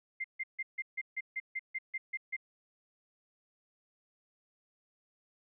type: tone bursts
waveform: sine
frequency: 2096 Hz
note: C7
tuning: 2 cents sharp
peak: -33 dBFS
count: 12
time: 0.2-2.366 s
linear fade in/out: 10 ms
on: 43 ms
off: 150 ms
effects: none